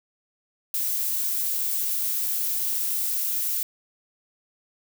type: noise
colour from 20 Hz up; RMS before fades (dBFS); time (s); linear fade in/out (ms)
violet; -26; 0.74-3.63; 2
effects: none